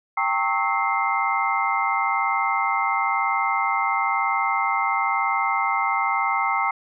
sine tone cluster, 790 / 911 / 1097 / 1298 / 2096 Hz, G5 / A#5 / C#6 / E6 / C7, +13 / -40 / -18 / -27 / +2 cents, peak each -26 dBFS, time 0.17-6.71 s, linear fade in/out 5 ms, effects none

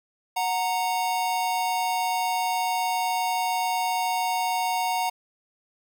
square tone pair together, 736 / 927.3 Hz, F#5 / A#5, -9 / -9 cents, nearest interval major third, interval 400 cents, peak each -27 dBFS, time 0.36-5.1 s, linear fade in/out 10 ms, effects none

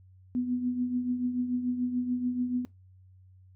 sine tone with tremolo, 247.9 Hz, B3, 7 cents sharp, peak -24 dBFS, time 0.35-2.65 s, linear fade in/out 0 ms, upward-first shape triangle, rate 6.9 Hz, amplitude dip 65%, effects noise-tail reverb RT60 0.2 s tail -21 dB re dry + added 93 Hz sine -53 dBFS peak until 3.55 s

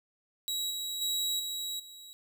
sawtooth tone with level steps, 3869 Hz, B7, 36 cents flat, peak -28 / -31 / -26 / -31 / -44 dBFS, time 0.48-2.13 s, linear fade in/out 0 ms, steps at 0.7 / 1.01 / 1.39 / 1.79 s, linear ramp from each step 10 ms, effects none

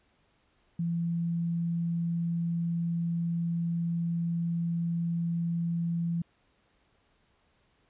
sine tone, 169.1 Hz, E3, 44 cents sharp, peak -27 dBFS, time 0.79-6.22 s, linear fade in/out 5 ms, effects pink hiss -69 dBFS RMS until 7.89 s + resampled to 8000 Hz

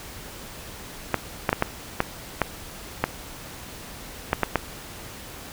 clicks, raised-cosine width 0.5 ms, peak -4 dBFS, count 10, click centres 1.143 / 1.492 / 1.529 / 1.624 / 2.004 / 2.417 / 3.04 / 4.331 / 4.433 / 4.557 s, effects pink hiss -40 dBFS RMS until 5.52 s

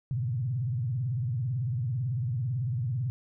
sine tone with vibrato, 122.7 Hz, B2, 11 cents flat, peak -27 dBFS, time 0.11-3.1 s, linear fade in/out 0 ms, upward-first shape sine, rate 18 Hz, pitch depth 240 cents each way, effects none

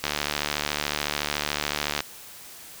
click train, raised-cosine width 0.2 ms, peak -7 dBFS, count 146, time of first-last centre 0.04-2.005 s, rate 73.8 Hz, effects white hiss -44 dBFS RMS until 2.8 s

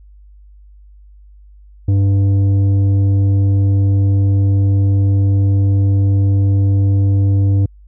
sine tone with tanh clipping, 98.6 Hz, G2, 11 cents sharp, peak -11 dBFS, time 1.88-7.66 s, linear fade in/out 5 ms, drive 8 dB, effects added 50 Hz sine -39 dBFS peak until 7.87 s

